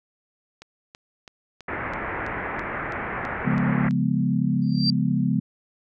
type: click train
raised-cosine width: 0.2 ms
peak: -24 dBFS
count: 11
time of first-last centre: 0.62-3.909 s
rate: 3.04 Hz
type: low-pass noise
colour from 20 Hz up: white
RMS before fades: -30 dBFS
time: 1.68-3.89 s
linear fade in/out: 5 ms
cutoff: 2100 Hz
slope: 48 dB/octave
type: chord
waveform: sine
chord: C# dominant seventh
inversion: none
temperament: equal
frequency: 138.59 / 174.61 / 207.7 / 246.9 Hz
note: C#3 / E#3 / G#3 / B3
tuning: 0 / 0 / 0 / 0 cents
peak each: -25 dBFS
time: 3.45-5.4 s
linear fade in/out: 10 ms
type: tone with exponential growth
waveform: sine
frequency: 4699 Hz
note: D8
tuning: in tune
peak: -17 dBFS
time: 4.62-4.9 s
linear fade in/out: 1 ms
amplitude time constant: 59 ms
effects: none